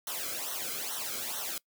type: noise with flanger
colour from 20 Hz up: white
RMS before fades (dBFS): -36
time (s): 0.07-1.58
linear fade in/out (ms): 2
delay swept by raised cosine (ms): 0.41 to 1.12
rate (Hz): 2.3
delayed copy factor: -0.85
effects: noise-tail reverb RT60 0.1 s tail -23 dB re dry